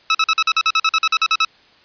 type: tone bursts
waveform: 15% pulse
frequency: 1300 Hz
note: E6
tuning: 24 cents flat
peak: -6 dBFS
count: 15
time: 0.1-1.449 s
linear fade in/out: 2 ms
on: 47 ms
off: 46 ms
effects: white hiss -51 dBFS RMS until 1.84 s + resampled to 11025 Hz